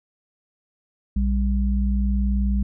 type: tone pair together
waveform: sine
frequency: 59.33 / 200 Hz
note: A#1 / G3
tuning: +31 / +35 cents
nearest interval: octave + major sixth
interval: 2104 cents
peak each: -19 / -24 dBFS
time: 1.16-2.63 s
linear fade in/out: 5 ms
effects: none